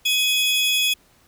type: tone pair together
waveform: 40% pulse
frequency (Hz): 2521 / 3365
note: D#7 / G#7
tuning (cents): +22 / +22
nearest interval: perfect fourth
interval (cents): 500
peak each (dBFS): -21 / -18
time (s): 0.05-0.94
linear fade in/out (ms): 10
effects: pink hiss -57 dBFS RMS until 1.27 s